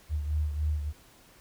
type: beating tone pair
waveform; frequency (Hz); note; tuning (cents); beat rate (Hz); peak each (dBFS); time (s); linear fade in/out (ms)
sine; 75.2 / 78.6; D2 / D#2; +42 / +18; 3.4; -27 / -35; 0.09-0.93; 50
effects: pink hiss -57 dBFS RMS until 1.4 s